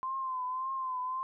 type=tone with vibrato; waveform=sine; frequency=1036 Hz; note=C6; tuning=17 cents flat; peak=-32 dBFS; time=0.03-1.23 s; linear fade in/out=0 ms; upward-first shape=triangle; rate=1.8 Hz; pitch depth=62 cents each way; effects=none